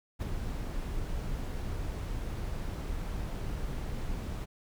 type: noise with ADSR envelope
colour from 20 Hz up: brown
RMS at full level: -30 dBFS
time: 0.19-4.46 s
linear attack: 32 ms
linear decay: 14 ms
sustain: -5 dB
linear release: 25 ms
effects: none